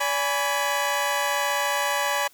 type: chord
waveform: 20% pulse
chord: G# diminished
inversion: second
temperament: equal with one note detuned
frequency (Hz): 573.3 / 830.6 / 987.8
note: D5 / G#5 / B5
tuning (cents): -42 / 0 / 0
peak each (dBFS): -22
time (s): 0-2.28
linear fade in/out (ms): 10
effects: white hiss -56 dBFS RMS until 2.33 s + high-pass 80 Hz 12 dB/octave